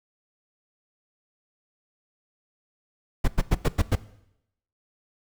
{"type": "noise bursts", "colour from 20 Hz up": "brown", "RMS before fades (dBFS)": -18, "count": 6, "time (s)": [3.24, 3.955], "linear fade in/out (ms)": 10, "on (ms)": 40, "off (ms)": 95, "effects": ["noise-tail reverb RT60 0.8 s tail -18 dB re dry"]}